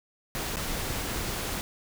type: noise with dropouts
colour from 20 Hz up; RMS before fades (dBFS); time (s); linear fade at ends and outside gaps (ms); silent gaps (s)
pink; -32; 0.35-1.61; 0; 0.559-0.569
effects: none